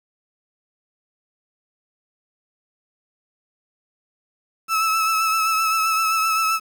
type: tone with vibrato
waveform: 35% pulse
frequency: 1307 Hz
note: E6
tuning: 15 cents flat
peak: -16 dBFS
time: 4.68-6.6 s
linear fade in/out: 50 ms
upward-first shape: triangle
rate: 7.7 Hz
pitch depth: 32 cents each way
effects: 8-bit